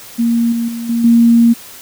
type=tone with level steps; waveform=sine; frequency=233.1 Hz; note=A#3; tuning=in tune; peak=-10 / -14 / -20 / -12 / -5 dBFS; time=0.18-1.54 s; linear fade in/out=20 ms; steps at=0.52 / 0.68 / 0.89 / 1.04 s; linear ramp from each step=5 ms; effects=white hiss -35 dBFS RMS until 1.81 s